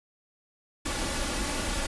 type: noise with comb filter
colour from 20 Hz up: pink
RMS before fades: -30 dBFS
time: 0.85-1.87 s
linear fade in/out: 10 ms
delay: 3.5 ms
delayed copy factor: +0.55
effects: resampled to 24000 Hz